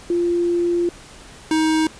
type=tone pair in turn; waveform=sine / square; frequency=346.6 / 315.5 Hz; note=F4 / D#4; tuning=-13 / +24 cents; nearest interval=major second; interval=163 cents; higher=first; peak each=-16 dBFS; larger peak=neither; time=0.1-0.89 / 1.51-1.87 s; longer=first; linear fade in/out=2 ms; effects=pink hiss -42 dBFS RMS until 1.99 s + resampled to 22050 Hz